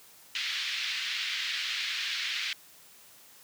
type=band-pass noise; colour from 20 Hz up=white; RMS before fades=-33 dBFS; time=0.35-2.53 s; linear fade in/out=2 ms; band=1800 to 4100 Hz; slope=24 dB/octave; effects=white hiss -55 dBFS RMS until 3.43 s + high-pass 80 Hz 12 dB/octave